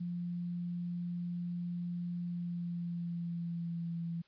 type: tone with pitch glide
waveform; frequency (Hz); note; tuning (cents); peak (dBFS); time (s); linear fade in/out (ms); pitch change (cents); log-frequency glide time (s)
sine; 174.61 to 168.37; F3 to E3; 0 to +37; -35; 0-4.22; 10; -63; 2.21-4
effects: white hiss -69 dBFS RMS until 4.27 s + resampled to 11025 Hz